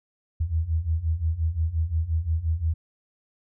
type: beating tone pair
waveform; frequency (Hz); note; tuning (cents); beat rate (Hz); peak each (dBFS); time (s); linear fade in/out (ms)
sine; 77.78 / 83.48; D#2 / E2; 0 / +22; 5.7; -27 / -24; 0.4-2.74; 10
effects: none